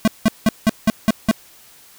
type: tone bursts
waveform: square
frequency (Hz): 220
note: A3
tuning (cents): 0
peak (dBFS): -11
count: 7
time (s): 0.05-1.312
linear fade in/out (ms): 0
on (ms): 26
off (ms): 180
effects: white hiss -47 dBFS RMS until 1.98 s